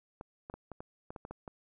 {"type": "clicks", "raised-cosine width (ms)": 1, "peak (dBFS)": -29, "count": 10, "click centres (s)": [0.211, 0.499, 0.54, 0.717, 0.805, 1.105, 1.162, 1.251, 1.31, 1.478], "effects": []}